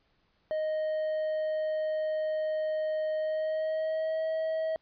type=tone with pitch glide; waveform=triangle; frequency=622.3 to 638.7 Hz; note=D#5 to D#5; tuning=0 to +45 cents; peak=-26 dBFS; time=0.51-4.76 s; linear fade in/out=0 ms; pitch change=+45 cents; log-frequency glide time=3.17-4.24 s; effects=pink hiss -71 dBFS RMS until 4.81 s + resampled to 11025 Hz